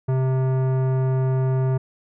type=tone with tanh clipping; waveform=sine; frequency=130.81 Hz; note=C3; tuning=in tune; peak=-20 dBFS; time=0.08-1.78 s; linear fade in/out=10 ms; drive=16 dB; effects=none